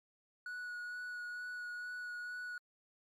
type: tone with vibrato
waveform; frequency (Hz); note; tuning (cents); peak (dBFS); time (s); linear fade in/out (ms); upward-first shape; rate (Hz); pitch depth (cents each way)
triangle; 1464; F#6; -19; -39; 0.46-2.58; 2; sine; 2.2; 13
effects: MP3 64 kbps